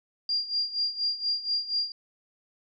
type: tone with tremolo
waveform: sine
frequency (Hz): 4788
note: D8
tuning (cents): +33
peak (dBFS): -23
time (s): 0.29-1.92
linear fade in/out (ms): 2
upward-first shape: sine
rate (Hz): 4.2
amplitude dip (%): 80
effects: none